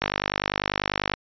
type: click train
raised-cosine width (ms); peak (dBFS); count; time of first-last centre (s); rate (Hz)
0.3; -6; 57; 0.02-1.138; 50.1
effects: resampled to 11025 Hz